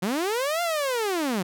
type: linear two-way sweep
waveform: sawtooth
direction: up then down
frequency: 169.3 to 705 to 169.3 Hz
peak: -20 dBFS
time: 0.02-1.43 s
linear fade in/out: 10 ms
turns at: 0.62 s
effects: none